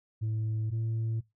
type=tone pair in turn; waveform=sine; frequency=109.7 / 112.59 Hz; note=A2 / A2; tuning=-5 / +40 cents; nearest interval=unison; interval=45 cents; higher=second; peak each=-26 dBFS; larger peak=neither; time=0.21-0.71 / 0.71-1.21 s; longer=neither; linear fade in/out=20 ms; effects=noise-tail reverb RT60 0.2 s tail -20 dB re dry + tanh soft clip ceiling -27 dBFS